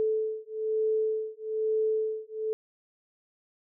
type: beating tone pair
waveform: sine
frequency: 435.9 / 437 Hz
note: A4 / A4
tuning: -16 / -12 cents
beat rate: 1.1 Hz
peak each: -29 / -29 dBFS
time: 0-2.53 s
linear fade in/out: 0 ms
effects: none